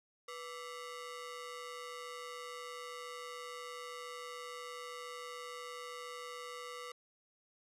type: ring-modulated tone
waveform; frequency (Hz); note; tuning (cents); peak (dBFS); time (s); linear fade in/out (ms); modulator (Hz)
sawtooth; 829; G#5; -3; -37; 0.28-6.92; 5; 338
effects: low-pass 10000 Hz 12 dB/octave